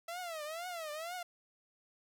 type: tone with vibrato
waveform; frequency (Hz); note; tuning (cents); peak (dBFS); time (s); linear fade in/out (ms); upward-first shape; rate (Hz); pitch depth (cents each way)
sawtooth; 659; E5; -1; -36; 0.08-1.23; 5; triangle; 2.1; 200
effects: none